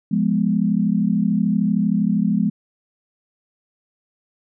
sine chord, F diminished, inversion none, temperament equal, 174.61 / 207.7 / 246.9 Hz, F3 / Ab3 / Cb4, 0 / 0 / 0 cents, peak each -21 / -18 / -23 dBFS, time 0.11-2.5 s, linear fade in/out 10 ms, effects none

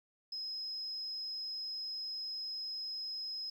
sine tone, 5110 Hz, D#8, 45 cents sharp, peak -38 dBFS, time 0.32-3.5 s, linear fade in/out 5 ms, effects 11-bit

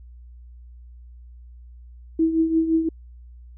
sine tone with tremolo, 324.2 Hz, E4, 29 cents flat, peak -14 dBFS, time 2.19-2.89 s, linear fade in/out 5 ms, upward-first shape triangle, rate 5.8 Hz, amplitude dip 70%, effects added 60 Hz sine -41 dBFS peak until 3.57 s

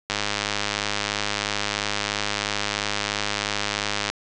click train, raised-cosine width 0.2 ms, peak -6 dBFS, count 413, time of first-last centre 0.1-4.1 s, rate 103 Hz, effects resampled to 22050 Hz

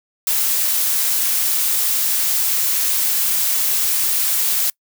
blue noise, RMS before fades -18 dBFS, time 0.27-4.7 s, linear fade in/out 2 ms, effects noise-tail reverb RT60 0.1 s tail -26 dB re dry

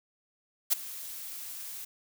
blue noise with ADSR envelope, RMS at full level -22 dBFS, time 0.7-1.85 s, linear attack 26 ms, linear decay 13 ms, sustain -19 dB, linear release 7 ms, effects none

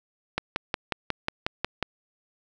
click train, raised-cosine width 0.3 ms, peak -9 dBFS, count 9, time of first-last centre 0.38-1.827 s, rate 5.53 Hz, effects none

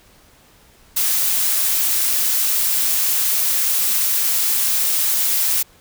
blue noise, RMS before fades -18 dBFS, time 0.96-5.63 s, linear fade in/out 10 ms, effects pink hiss -51 dBFS RMS until 5.8 s

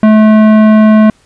sine tone with tanh clipping, 216 Hz, A3, 32 cents flat, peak -4 dBFS, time 0.03-1.1 s, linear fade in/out 2 ms, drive 16 dB, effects pink hiss -49 dBFS RMS until 1.25 s + resampled to 22050 Hz

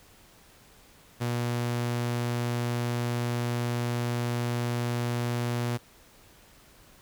sawtooth tone, 120 Hz, B2, 49 cents flat, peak -23 dBFS, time 1.2-5.78 s, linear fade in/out 20 ms, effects pink hiss -56 dBFS RMS until 7.01 s

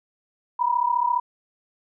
sine tone pair together, 953.2 / 987.8 Hz, A#5 / B5, +38 / 0 cents, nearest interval minor second, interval 62 cents, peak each -22 dBFS, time 0.59-1.2 s, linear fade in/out 10 ms, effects none

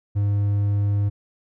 triangle tone, 101.7 Hz, G#2, 36 cents flat, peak -16 dBFS, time 0.15-1.1 s, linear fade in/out 20 ms, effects none

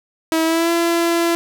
sawtooth tone with pitch glide, 322.9 to 338.2 Hz, E4 to E4, -36 to +44 cents, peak -11 dBFS, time 0.32-1.35 s, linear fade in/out 0 ms, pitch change +80 cents, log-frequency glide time 0.44-0.71 s, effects none

